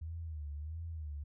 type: tone with vibrato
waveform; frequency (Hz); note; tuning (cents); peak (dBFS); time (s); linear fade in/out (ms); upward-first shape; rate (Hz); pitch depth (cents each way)
sine; 77.78; D#2; 0; -39; 0.01-1.24; 10; sine; 1.5; 120
effects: none